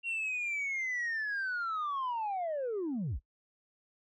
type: linear sweep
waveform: sine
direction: down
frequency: 2767 to 32.51 Hz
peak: -30 dBFS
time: 0.03-3.2 s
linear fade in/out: 50 ms
effects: noise-tail reverb RT60 0.1 s tail -23 dB re dry + tanh soft clip ceiling -30 dBFS